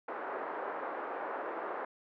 pink band-pass noise, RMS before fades -39 dBFS, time 0.08-1.85 s, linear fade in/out 5 ms, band 390 to 1500 Hz, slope 24 dB/octave, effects none

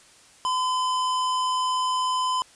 sine tone with hard clipping, 1017 Hz, C6, 50 cents flat, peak -24 dBFS, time 0.45-2.42 s, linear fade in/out 0 ms, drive 18 dB, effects white hiss -53 dBFS RMS until 2.55 s + resampled to 22050 Hz

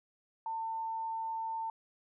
sine tone, 898 Hz, A5, 35 cents sharp, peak -34 dBFS, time 0.46-1.7 s, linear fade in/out 2 ms, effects none

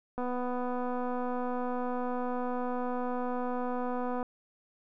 click train, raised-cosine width 1 ms, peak -22 dBFS, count 1005, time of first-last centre 0.18-4.228 s, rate 248 Hz, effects none

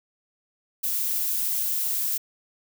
violet noise, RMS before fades -26 dBFS, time 0.83-2.18 s, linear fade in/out 10 ms, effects none

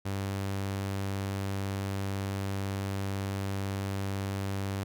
sawtooth tone, 98 Hz, G2, in tune, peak -27 dBFS, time 0.05-4.84 s, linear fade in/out 10 ms, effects none

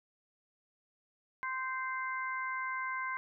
harmonic tone, 520 Hz, C5, 11 cents flat, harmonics 2 / 3 / 4, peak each -37 / -39 / -40 dBFS, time 1.43-3.17 s, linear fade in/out 0 ms, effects none

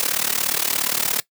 white noise with amplitude modulation, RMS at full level -18 dBFS, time 0-1.2 s, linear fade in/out 0 ms, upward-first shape sine, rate 37.1 Hz, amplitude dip 90%, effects noise-tail reverb RT60 0.1 s tail -19 dB re dry + high-pass 150 Hz 12 dB/octave

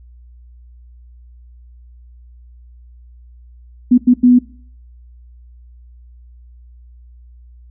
sine tone bursts at uneven times, 246.9 Hz, B3, in tune, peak -5 dBFS, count 3, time 3.91-3.98 / 4.07-4.14 / 4.23-4.39 s, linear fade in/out 10 ms, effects noise-tail reverb RT60 0.5 s tail -20 dB re dry + added 60 Hz sine -39 dBFS peak until 7.7 s

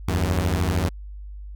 sawtooth beating tone pair, 79.8 / 92.8 Hz, D#2 / F#2, +44 / +6 cents, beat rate 13 Hz, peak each -19 dBFS, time 0.08-0.89 s, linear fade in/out 5 ms, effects added 50 Hz sine -34 dBFS peak until 1.55 s

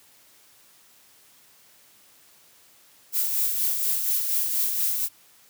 violet noise with tremolo, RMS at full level -23 dBFS, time 3.12-5.09 s, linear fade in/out 50 ms, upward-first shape sine, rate 4.2 Hz, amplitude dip 40%, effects white hiss -56 dBFS RMS until 5.49 s + high-pass 80 Hz 12 dB/octave

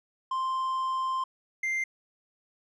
triangle tone pair in turn, 1046.5 / 2093 Hz, C6 / C7, 0 / 0 cents, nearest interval octave, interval 1200 cents, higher second, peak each -25 dBFS, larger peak neither, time 0.31-1.24 / 1.63-1.84 s, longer first, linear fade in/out 5 ms, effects resampled to 22050 Hz

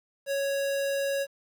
square tone, 554.4 Hz, C#5, in tune, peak -27 dBFS, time 0.26-1.27 s, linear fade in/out 50 ms, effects 10-bit

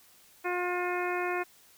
harmonic tone, 356.9 Hz, F4, 38 cents sharp, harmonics 1 / 2 / 3 / 4 / 5 / 6 / 7, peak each -32 / -35 / -37 / -38 / -39 / -40 / -40 dBFS, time 0.44-1.44 s, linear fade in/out 20 ms, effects white hiss -59 dBFS RMS until 1.77 s

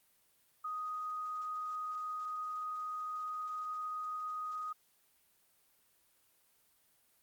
sine tone, 1247 Hz, D#6, 3 cents sharp, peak -36 dBFS, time 0.64-4.73 s, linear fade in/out 10 ms, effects white hiss -71 dBFS RMS until 7.22 s + Opus 32 kbps

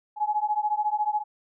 sine beating tone pair, 837 / 851 Hz, G#5 / G#5, +13 / +42 cents, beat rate 14 Hz, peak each -26 dBFS, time 0.16-1.24 s, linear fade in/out 50 ms, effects none

